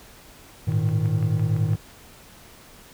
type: chord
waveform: triangle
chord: Ab suspended second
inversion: none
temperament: equal with one note detuned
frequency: 103.83 / 114.27 / 155.56 Hz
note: Ab2 / Bb2 / Eb3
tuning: 0 / -34 / 0 cents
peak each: -22 dBFS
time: 0.67-1.76 s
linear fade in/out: 10 ms
type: click train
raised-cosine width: 0.5 ms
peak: -26 dBFS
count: 7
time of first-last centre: 0.72-1.734 s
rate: 5.92 Hz
effects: pink hiss -48 dBFS RMS until 2.93 s